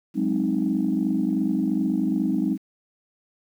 sine chord, Ab dominant seventh, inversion third, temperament equal, 185 / 207.7 / 261.6 / 311.1 Hz, Gb3 / Ab3 / C4 / Eb4, 0 / 0 / 0 / 0 cents, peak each -27 / -25 / -25 / -25 dBFS, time 0.14-2.58 s, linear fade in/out 50 ms, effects tanh soft clip ceiling -12 dBFS + 9-bit

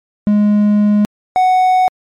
triangle tone pair in turn, 208 / 741.2 Hz, G#3 / F#5, +3 / +3 cents, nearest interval octave + minor seventh, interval 2200 cents, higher second, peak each -6 dBFS, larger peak neither, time 0.27-1.05 / 1.36-1.88 s, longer first, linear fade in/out 0 ms, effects MP3 64 kbps

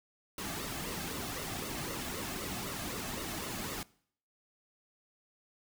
pink noise with flanger, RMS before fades -39 dBFS, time 0.38-3.83 s, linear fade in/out 2 ms, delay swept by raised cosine 1.2 to 2.15 ms, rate 3.9 Hz, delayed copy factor -0.6, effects noise-tail reverb RT60 0.6 s tail -22 dB re dry

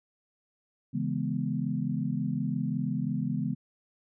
sine chord, C# minor seventh, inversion none, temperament equal with one note detuned, 138.59 / 164.24 / 207.7 / 246.9 Hz, C#3 / E3 / G#3 / B3, 0 / -6 / 0 / 0 cents, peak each -33 dBFS, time 0.93-3.55 s, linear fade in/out 20 ms, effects none

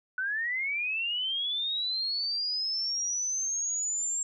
sine linear sweep, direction up, 1480 to 7480 Hz, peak -28 dBFS, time 0.18-4.23 s, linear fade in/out 2 ms, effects none

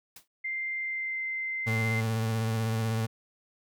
white noise with exponential decay, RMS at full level -43 dBFS, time 0.16-0.28 s, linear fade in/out 5 ms, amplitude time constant 24 ms
sine tone with pitch glide, 2093 to 2077 Hz, C7 to C7, 0 to -13 cents, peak -30 dBFS, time 0.44-2.01 s, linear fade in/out 10 ms, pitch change -13 cents, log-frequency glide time 0.76-1.22 s
35% pulse tone with vibrato, 112 Hz, A2, 31 cents sharp, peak -25 dBFS, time 1.66-3.07 s, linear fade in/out 20 ms, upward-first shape sine, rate 16 Hz, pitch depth 31 cents each way
effects none

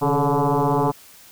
sine tone with frequency modulation, 293.7 Hz, D4, in tune, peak -16 dBFS, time 0.01-0.92 s, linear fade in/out 20 ms, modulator 143 Hz, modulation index 5.4, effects white hiss -47 dBFS RMS until 1.31 s

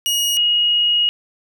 sawtooth / sine tone pair in turn, 2884 / 2884 Hz, F#7 / F#7, -45 / -45 cents, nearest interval unison, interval 0 cents, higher neither, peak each -13 dBFS, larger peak neither, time 0.06-0.37 / 0.37-1.09 s, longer second, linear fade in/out 0 ms, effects none

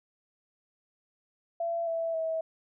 sine tone with pitch steps, 675 / 660.7 / 646.8 Hz, E5 / E5 / E5, +41 / +4 / -33 cents, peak -28 dBFS, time 1.6-2.41 s, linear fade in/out 5 ms, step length 270 ms, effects none

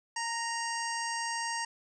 harmonic tone with a mistuned harmonic, 932.3 Hz, A#5, in tune, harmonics 1 / 2 / 3 / 5 / 6 / 7 / 8 / 9, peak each -35 / -37 / -44 / -43 / -42 / -44 / -52 / -43 dBFS, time 0.16-1.65 s, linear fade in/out 5 ms, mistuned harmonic 1, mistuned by -17 cents, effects none

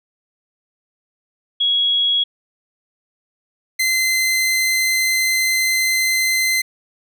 sine / sawtooth tone pair in turn, 3327 / 2065 Hz, G#7 / C7, +2 / -23 cents, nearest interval minor sixth, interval 825 cents, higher first, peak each -14 / -12 dBFS, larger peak second, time 1.6-2.24 / 3.79-6.62 s, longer second, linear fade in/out 10 ms, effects none

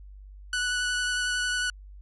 sawtooth tone with vibrato, 1480 Hz, F#6, in tune, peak -22 dBFS, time 0.53-1.7 s, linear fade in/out 2 ms, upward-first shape sine, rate 11 Hz, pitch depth 12 cents each way, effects added 49 Hz sine -43 dBFS peak until 2.01 s + resampled to 24000 Hz

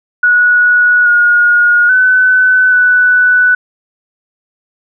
sine tone with pitch steps, 1463 / 1437 / 1508 / 1489 Hz, F#6 / F6 / F#6 / F#6, -20 / +49 / +32 / +11 cents, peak -5 dBFS, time 0.23-3.55 s, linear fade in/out 5 ms, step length 830 ms, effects none

